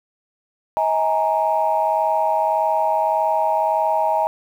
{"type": "chord", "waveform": "sine", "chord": "D# suspended fourth", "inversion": "none", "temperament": "equal with one note detuned", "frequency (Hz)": [636.8, 830.6, 932.3], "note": ["D#5", "G#5", "A#5"], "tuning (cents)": [40, 0, 0], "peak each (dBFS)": -20, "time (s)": [0.77, 4.27], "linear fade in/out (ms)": 0, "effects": ["tanh soft clip ceiling -7 dBFS", "8-bit"]}